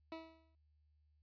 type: tone with exponential decay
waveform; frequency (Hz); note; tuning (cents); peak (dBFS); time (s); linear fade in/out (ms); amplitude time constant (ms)
20% pulse; 324.2; E4; -29; -38; 0.12-0.55; 1; 93
effects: added 75 Hz sine -70 dBFS peak until 1.22 s + resampled to 11025 Hz